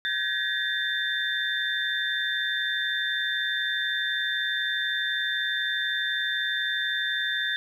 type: tone cluster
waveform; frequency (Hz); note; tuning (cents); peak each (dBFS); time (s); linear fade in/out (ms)
sine; 1559 / 1691 / 1884 / 3576; G6 / G#6 / A#6 / A7; -10 / +31 / +18 / +27; -33 / -29 / -33 / -29; 0.05-7.56; 0
effects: 9-bit